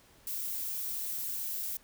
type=noise; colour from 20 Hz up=violet; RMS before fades=-36 dBFS; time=0.27-1.77 s; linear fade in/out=2 ms; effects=pink hiss -61 dBFS RMS until 1.83 s